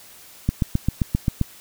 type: click train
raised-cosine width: 5 ms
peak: -6 dBFS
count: 8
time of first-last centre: 0.49-1.413 s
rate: 7.58 Hz
effects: white hiss -46 dBFS RMS until 1.6 s